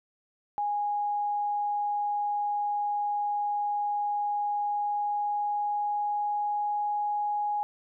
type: tone with pitch glide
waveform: sine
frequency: 825 to 829.8 Hz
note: G#5 to G#5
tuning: -12 to -2 cents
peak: -26 dBFS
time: 0.58-7.63 s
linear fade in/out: 0 ms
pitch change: +10 cents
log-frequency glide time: 4.51-6.93 s
effects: none